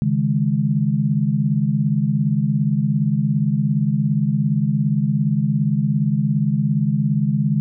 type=chord; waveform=sine; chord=C# suspended second; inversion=none; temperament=just; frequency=138.59 / 155.92 / 207.9 Hz; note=C#3 / D#3 / G#3; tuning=0 / +4 / +2 cents; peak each=-20 dBFS; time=0.02-7.6 s; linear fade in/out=0 ms; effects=none